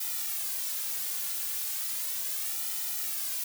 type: noise with flanger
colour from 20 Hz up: blue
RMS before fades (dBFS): -33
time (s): 0-3.44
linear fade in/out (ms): 5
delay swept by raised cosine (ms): 1.8 to 3.2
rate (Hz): 0.36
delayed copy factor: -0.8
effects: none